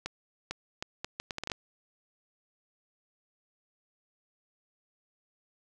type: accelerating click train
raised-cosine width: 0.2 ms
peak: -17 dBFS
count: 11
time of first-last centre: 0.06-1.518 s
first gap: 450 ms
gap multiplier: 0.7
effects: none